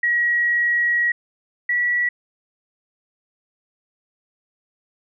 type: tone pair in turn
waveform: sine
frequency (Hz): 1909 / 1941.2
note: A#6 / B6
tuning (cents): +41 / -30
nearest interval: unison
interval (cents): 29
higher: second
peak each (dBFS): -16 / -17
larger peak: first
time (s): 0.03-1.12 / 1.69-2.09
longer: first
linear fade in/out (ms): 5
effects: none